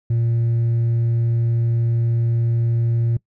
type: tone with hard clipping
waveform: triangle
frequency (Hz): 116.54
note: A#2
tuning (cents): 0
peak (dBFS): -15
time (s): 0.1-3.17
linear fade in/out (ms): 5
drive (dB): 1
effects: noise-tail reverb RT60 0.1 s tail -22 dB re dry